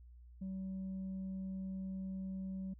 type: tone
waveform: sine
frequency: 190 Hz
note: F#3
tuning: 46 cents sharp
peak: -37 dBFS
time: 0.41-2.74 s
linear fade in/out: 10 ms
effects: tanh soft clip ceiling -38 dBFS + added 60 Hz sine -54 dBFS peak until 2.79 s